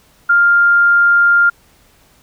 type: tone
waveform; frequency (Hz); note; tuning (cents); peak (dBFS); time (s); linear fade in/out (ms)
sine; 1400; F6; +4; -7; 0.29-1.5; 10
effects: pink hiss -51 dBFS RMS until 2.22 s